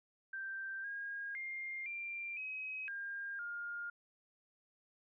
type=tone with pitch steps; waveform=sine; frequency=1569 / 1628 / 2115 / 2373 / 2540 / 1607 / 1414 Hz; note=G6 / G#6 / C7 / D7 / D#7 / G6 / F6; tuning=+1 / -35 / +18 / +17 / +35 / +43 / +21 cents; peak=-40 dBFS; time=0.33-3.9 s; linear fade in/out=5 ms; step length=510 ms; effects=none